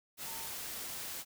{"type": "tone in noise", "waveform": "sine", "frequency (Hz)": 904, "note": "A5", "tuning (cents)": 47, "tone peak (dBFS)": -50, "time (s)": [0.23, 0.51], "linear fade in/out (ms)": 50, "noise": "white", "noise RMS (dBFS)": -42, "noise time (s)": [0.17, 1.25], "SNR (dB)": -11, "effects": []}